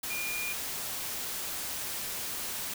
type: tone in noise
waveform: sine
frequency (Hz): 2418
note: D7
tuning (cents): +50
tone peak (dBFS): -34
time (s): 0.1-0.53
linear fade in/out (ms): 5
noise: white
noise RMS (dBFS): -36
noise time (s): 0.03-2.74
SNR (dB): -1
effects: none